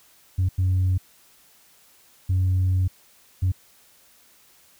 sine tone bursts at uneven times, 92.5 Hz, F#2, in tune, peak -16 dBFS, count 4, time 0.38-0.49 / 0.58-0.98 / 2.29-2.88 / 3.42-3.52 s, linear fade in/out 10 ms, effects tanh soft clip ceiling -16 dBFS + white hiss -56 dBFS RMS until 4.79 s

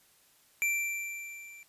square tone with level ramp, 2349 Hz, D7, in tune, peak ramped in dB -26 to -49 dBFS, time 0.62-1.63 s, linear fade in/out 0 ms, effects white hiss -64 dBFS RMS until 1.68 s + resampled to 32000 Hz

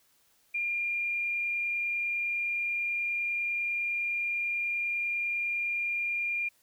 sine tone with frequency modulation, 2400 Hz, D7, 37 cents sharp, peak -28 dBFS, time 0.54-6.49 s, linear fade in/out 10 ms, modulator 30.3 Hz, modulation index 0.47, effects white hiss -67 dBFS RMS until 6.62 s

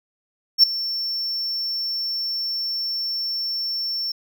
triangle tone with ADSR envelope, 5420 Hz, E8, 47 cents sharp, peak -5 dBFS, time 0.58-4.12 s, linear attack 55 ms, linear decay 4 ms, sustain -17 dB, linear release 5 ms, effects none

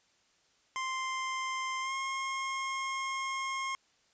25% pulse tone with pitch glide, 1046.5 to 1072.8 Hz, C6 to C6, 0 to +43 cents, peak -29 dBFS, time 0.76-3.75 s, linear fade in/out 0 ms, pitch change +43 cents, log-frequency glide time 1.81-1.93 s, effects white hiss -69 dBFS RMS until 4.13 s + resampled to 16000 Hz

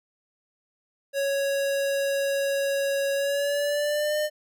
square tone with pitch glide, 554.4 to 604.6 Hz, C#5 to D#5, 0 to -50 cents, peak -24 dBFS, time 1.13-4.3 s, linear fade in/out 50 ms, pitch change +150 cents, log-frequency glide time 3.14-4.18 s, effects none

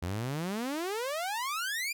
sawtooth exponential sweep, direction up, 82.41 to 2460 Hz, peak -28 dBFS, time 0.02-1.93 s, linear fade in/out 10 ms, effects none

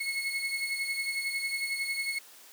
35% pulse beating tone pair, 2180 / 2191 Hz, C#7 / C#7, -29 / -21 cents, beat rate 11 Hz, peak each -30 / -35 dBFS, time 0-2.19 s, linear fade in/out 10 ms, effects white hiss -53 dBFS RMS until 2.52 s + high-pass 300 Hz 12 dB/octave

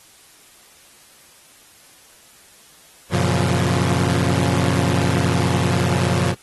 sawtooth chord, Gb major seventh, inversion none, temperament equal with one note detuned, 92.5 / 119.06 / 138.59 / 174.61 Hz, Gb2 / Bb2 / Db3 / F3, 0 / +37 / 0 / 0 cents, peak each -18 dBFS, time 3.1-6.35 s, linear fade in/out 50 ms, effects white hiss -49 dBFS RMS until 6.42 s + AAC 32 kbps

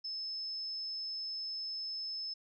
sine tone, 5230 Hz, E8, 15 cents flat, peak -37 dBFS, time 0.04-2.34 s, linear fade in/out 10 ms, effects none

